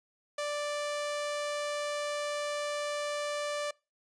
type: tone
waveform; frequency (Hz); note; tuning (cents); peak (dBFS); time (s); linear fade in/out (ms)
sawtooth; 587.3; D5; 0; -28; 0.38-3.71; 5
effects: noise-tail reverb RT60 0.3 s tail -25 dB re dry + resampled to 22050 Hz